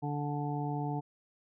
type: harmonic tone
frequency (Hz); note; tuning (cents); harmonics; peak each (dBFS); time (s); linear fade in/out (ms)
145.8; D3; -12; 1 / 2 / 3 / 5 / 6; -34 / -38 / -43 / -40 / -41; 0.02-1.01; 20
effects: none